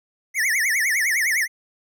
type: tone with vibrato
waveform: square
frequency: 1975.5 Hz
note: B6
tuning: in tune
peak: -19 dBFS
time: 0.34-1.48 s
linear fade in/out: 50 ms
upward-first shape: triangle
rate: 9.8 Hz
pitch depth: 260 cents each way
effects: none